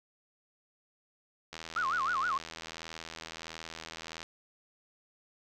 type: click train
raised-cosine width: 0.2 ms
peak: -24 dBFS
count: 221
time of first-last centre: 1.53-4.229 s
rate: 81.5 Hz
type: tone with vibrato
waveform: sine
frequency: 1244.5 Hz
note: D#6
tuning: in tune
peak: -28 dBFS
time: 1.76-2.38 s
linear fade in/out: 5 ms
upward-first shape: sine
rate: 6.4 Hz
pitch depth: 300 cents each way
effects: none